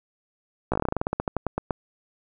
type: slowing click train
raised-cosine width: 1 ms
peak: -10 dBFS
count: 19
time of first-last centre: 0.72-1.708 s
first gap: 16 ms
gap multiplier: 1.13
effects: none